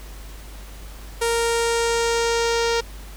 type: tone with low-pass filter sweep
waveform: sawtooth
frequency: 464.6 Hz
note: A#4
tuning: 6 cents flat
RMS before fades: -21 dBFS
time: 1.21-2.81 s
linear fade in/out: 10 ms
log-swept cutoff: 10000 to 5500 Hz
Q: 1.8
effects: added 50 Hz sine -36 dBFS peak until 3.16 s + pink hiss -44 dBFS RMS until 3.16 s